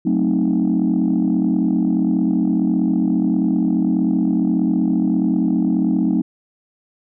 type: chord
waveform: sine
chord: F# diminished seventh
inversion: none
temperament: equal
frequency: 185 / 220 / 261.6 / 311.1 Hz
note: F#3 / A3 / C4 / Eb4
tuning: 0 / 0 / 0 / 0 cents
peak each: -19 dBFS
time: 0.05-6.22 s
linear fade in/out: 10 ms
effects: tanh soft clip ceiling -9 dBFS